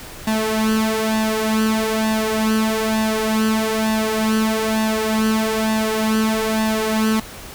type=tone with flanger; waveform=sawtooth; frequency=219.1 Hz; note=A3; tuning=7 cents flat; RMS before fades=-19 dBFS; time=0.27-7.2 s; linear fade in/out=5 ms; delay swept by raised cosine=1.1 to 3.9 ms; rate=1.1 Hz; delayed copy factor=+0.7; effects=pink hiss -36 dBFS RMS until 7.54 s